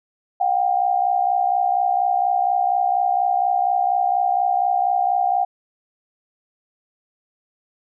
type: tone pair together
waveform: sine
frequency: 719.8 / 784 Hz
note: F#5 / G5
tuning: -48 / 0 cents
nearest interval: minor second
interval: 148 cents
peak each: -19 dBFS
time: 0.4-5.45 s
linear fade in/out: 10 ms
effects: none